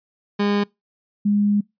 30% pulse / sine tone pair in turn, 204 / 205.3 Hz, G#3 / G#3, -31 / -20 cents, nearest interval unison, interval 11 cents, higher second, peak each -15 dBFS, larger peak neither, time 0.39-0.64 / 1.25-1.61 s, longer second, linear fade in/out 10 ms, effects noise-tail reverb RT60 0.2 s tail -25 dB re dry + resampled to 11025 Hz

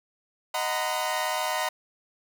sawtooth chord, B major seventh, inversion first, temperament equal with one note detuned, 622.3 / 740 / 932.3 / 1012 Hz, D#5 / F#5 / A#5 / B5, 0 / 0 / 0 / +42 cents, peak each -28 dBFS, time 0.54-1.69 s, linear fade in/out 5 ms, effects none

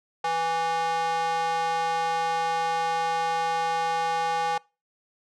square tone with high-pass filter, 164.8 Hz, E3, in tune, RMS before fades -26 dBFS, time 0.24-4.58 s, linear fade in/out 5 ms, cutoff 760 Hz, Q 3.6, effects noise-tail reverb RT60 0.3 s tail -25 dB re dry + low-pass 6000 Hz 12 dB/octave

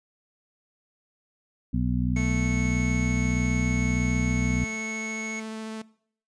harmonic tone, 61.6 Hz, B1, 4 cents flat, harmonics 1 / 2 / 3 / 4, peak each -28 / -28 / -28 / -28 dBFS, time 1.73-4.65 s, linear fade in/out 10 ms
sawtooth tone with vibrato, 219.9 Hz, A3, 1 cent flat, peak -30 dBFS, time 2.16-5.82 s, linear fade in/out 5 ms, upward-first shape sine, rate 14 Hz, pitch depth 8 cents each way
square tone, 2200 Hz, C#7, 14 cents flat, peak -32 dBFS, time 2.16-5.4 s, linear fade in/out 5 ms
effects noise-tail reverb RT60 0.6 s tail -21 dB re dry + resampled to 22050 Hz

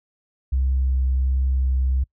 sine tone with vibrato, 65.41 Hz, C2, in tune, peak -16 dBFS, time 0.52-2.04 s, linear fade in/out 10 ms, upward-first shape sine, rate 1.4 Hz, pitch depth 10 cents each way, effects noise-tail reverb RT60 0.1 s tail -26 dB re dry + tanh soft clip ceiling -14 dBFS

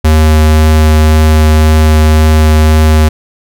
square tone with vibrato, 77.78 Hz, D#2, in tune, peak -4 dBFS, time 0.04-3.09 s, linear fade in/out 10 ms, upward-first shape triangle, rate 1.9 Hz, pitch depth 8 cents each way, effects none

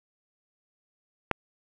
click, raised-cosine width 0.5 ms, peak -8 dBFS, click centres 1.313 s, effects none

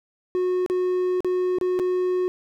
triangle tone with dropouts, 364.8 Hz, F#4, 24 cents flat, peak -18 dBFS, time 0.35-2.28 s, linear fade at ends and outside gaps 0 ms, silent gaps 0.662-0.699 / 1.205-1.246 / 1.585-1.612 / 1.791-1.797 s, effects none

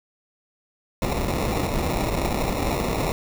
pink noise with sample-and-hold, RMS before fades -24 dBFS, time 1.02-3.12 s, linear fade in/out 0 ms, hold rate 1575 Hz, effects none

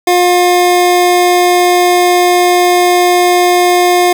square tone pair together, 356.2 / 712.4 Hz, F4 / F5, +34 / +34 cents, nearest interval octave, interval 1200 cents, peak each -10 dBFS, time 0.07-4.13 s, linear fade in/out 5 ms, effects 7-bit

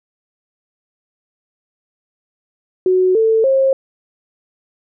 sine tone with pitch steps, 370 / 445.1 / 535.5 Hz, F#4 / A4 / C5, 0 / +20 / +40 cents, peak -10 dBFS, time 2.86-3.73 s, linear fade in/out 2 ms, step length 290 ms, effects none

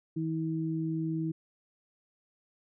sine tone pair together, 160.6 / 321.2 Hz, E3 / E4, -45 / -45 cents, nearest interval octave, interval 1200 cents, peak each -32 / -32 dBFS, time 0.16-1.32 s, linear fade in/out 10 ms, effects none

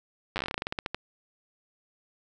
slowing click train, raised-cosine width 0.3 ms, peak -14 dBFS, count 18, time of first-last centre 0.36-0.946 s, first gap 9 ms, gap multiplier 1.15, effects none

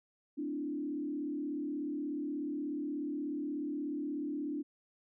sine tone with frequency modulation, 293.7 Hz, D4, in tune, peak -34 dBFS, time 0.37-4.63 s, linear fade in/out 20 ms, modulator 36.6 Hz, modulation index 0.94, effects none

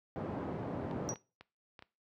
pink band-pass noise, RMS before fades -39 dBFS, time 0.16-1.14 s, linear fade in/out 0 ms, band 120 to 730 Hz, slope 12 dB/octave
clicks, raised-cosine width 0.3 ms, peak -34 dBFS, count 5, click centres 0.912 / 1.158 / 1.41 / 1.792 / 1.824 s
sine tone with exponential decay, 5780 Hz, F#8, 41 cents flat, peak -31 dBFS, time 1.09-1.2 s, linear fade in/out 0 ms, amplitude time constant 22 ms
effects noise-tail reverb RT60 0.3 s tail -20 dB re dry + high-pass 60 Hz 12 dB/octave

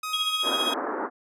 sawtooth tone, 1259 Hz, D#6, 20 cents sharp, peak -26 dBFS, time 0.03-0.74 s, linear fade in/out 5 ms
triangle tone with tremolo, 3299 Hz, G#7, 12 cents flat, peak -20 dBFS, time 0.13-0.74 s, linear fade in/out 5 ms, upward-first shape triangle, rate 15 Hz, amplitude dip 80%
pink band-pass noise, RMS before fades -30 dBFS, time 0.42-1.1 s, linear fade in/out 50 ms, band 260 to 1600 Hz, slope 48 dB/octave
effects resampled to 32000 Hz

